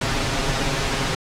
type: noise with comb filter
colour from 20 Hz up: pink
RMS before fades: -22 dBFS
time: 0.01-1.15 s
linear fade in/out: 5 ms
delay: 7.4 ms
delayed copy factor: +0.75
effects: low-pass 6000 Hz 12 dB/octave